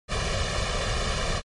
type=noise with comb filter; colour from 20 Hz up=pink; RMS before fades=-26 dBFS; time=0.08-1.42 s; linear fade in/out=50 ms; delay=1.7 ms; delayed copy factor=+0.9; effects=low-pass 6000 Hz 12 dB/octave + MP3 48 kbps